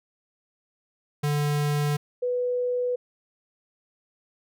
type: tone pair in turn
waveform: square / sine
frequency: 146.83 / 493.9 Hz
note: D3 / B4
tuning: 0 / 0 cents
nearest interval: octave + major sixth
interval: 2100 cents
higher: second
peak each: -23 dBFS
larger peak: neither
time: 1.23-1.97 / 2.22-2.96 s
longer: neither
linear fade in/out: 10 ms
effects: none